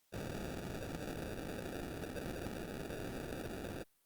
white noise with sample-and-hold, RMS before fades -43 dBFS, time 0.12-3.84 s, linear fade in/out 20 ms, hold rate 1050 Hz, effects white hiss -75 dBFS RMS until 4.05 s + Opus 48 kbps

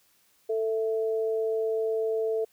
sine tone pair together, 444 / 659.3 Hz, A4 / E5, +16 / 0 cents, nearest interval perfect fifth, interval 684 cents, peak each -25 / -34 dBFS, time 0.49-2.45 s, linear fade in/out 10 ms, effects white hiss -65 dBFS RMS until 2.52 s

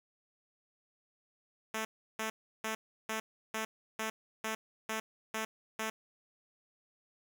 5% pulse tone bursts, 220 Hz, A3, in tune, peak -23 dBFS, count 10, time 1.74-5.9 s, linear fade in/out 5 ms, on 110 ms, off 340 ms, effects none

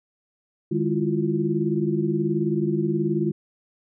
sine tone cluster, 152.5 / 204.9 / 335.3 / 354 Hz, D#3 / G#3 / E4 / F4, -34 / -23 / +30 / +23 cents, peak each -26 dBFS, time 0.71-3.32 s, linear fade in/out 10 ms, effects none

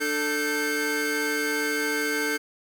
45% pulse tone cluster, 296.2 / 442.8 / 1555 / 2161 Hz, D4 / A4 / G6 / C#7, +15 / +11 / -14 / -45 cents, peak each -31 / -30 / -28 / -32 dBFS, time 0-2.38 s, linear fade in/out 20 ms, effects none

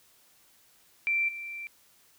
sine tone with level steps, 2349 Hz, D7, in tune, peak -24 / -36 dBFS, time 1.07-1.67 s, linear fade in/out 0 ms, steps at 1.28 s, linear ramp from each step 10 ms, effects white hiss -62 dBFS RMS until 2.18 s

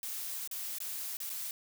blue noise with dropouts, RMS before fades -39 dBFS, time 0.03-1.51 s, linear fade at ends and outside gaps 1 ms, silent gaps 0.475-0.512 / 0.785-0.803 / 1.17-1.202 / 1.295-1.3 s, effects none

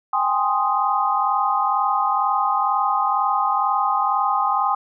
sine chord, Ab major seventh, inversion third, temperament equal with one note detuned, 788.5 / 830.6 / 1046.5 / 1244.5 Hz, G5 / Ab5 / C6 / Eb6, +10 / 0 / 0 / 0 cents, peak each -23 / -24 / -22 / -22 dBFS, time 0.13-4.75 s, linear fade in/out 5 ms, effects none

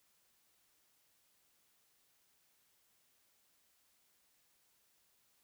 silence, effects white hiss -74 dBFS RMS until 5.43 s

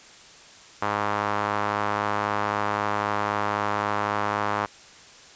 sawtooth tone with band-pass filter, 103.83 Hz, G#2, in tune, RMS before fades -26 dBFS, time 0.82-4.66 s, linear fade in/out 5 ms, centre 1100 Hz, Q 1.9, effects white hiss -48 dBFS RMS until 5.35 s + resampled to 16000 Hz

